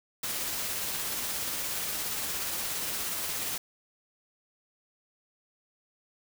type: noise with tremolo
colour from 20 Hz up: white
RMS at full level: -32 dBFS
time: 0.23-3.58 s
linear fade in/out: 5 ms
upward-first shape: triangle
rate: 17 Hz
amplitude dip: 25%
effects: none